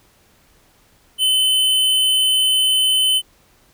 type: tone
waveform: square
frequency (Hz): 3042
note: F#7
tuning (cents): +47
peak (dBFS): -14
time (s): 1.18-3.22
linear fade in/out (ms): 50
effects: pink hiss -55 dBFS RMS until 3.73 s